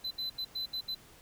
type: tone bursts at uneven times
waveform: triangle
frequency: 4030 Hz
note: B7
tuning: 34 cents sharp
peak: -32 dBFS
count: 6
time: 0.04-0.11 / 0.18-0.3 / 0.38-0.45 / 0.55-0.66 / 0.73-0.81 / 0.88-0.95 s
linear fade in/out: 10 ms
effects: pink hiss -57 dBFS RMS until 1.21 s